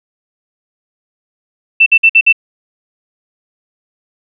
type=tone bursts; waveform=sine; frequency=2671 Hz; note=E7; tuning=22 cents sharp; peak=-3 dBFS; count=5; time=1.8-2.327 s; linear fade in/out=10 ms; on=63 ms; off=53 ms; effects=none